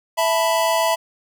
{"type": "chord", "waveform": "square", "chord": "E suspended fourth", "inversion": "none", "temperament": "equal", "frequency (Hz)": [659.3, 880, 987.8], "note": ["E5", "A5", "B5"], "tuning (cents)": [0, 0, 0], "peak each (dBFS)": [-20, -24, -22], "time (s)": [0.17, 0.96], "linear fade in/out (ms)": 20, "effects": []}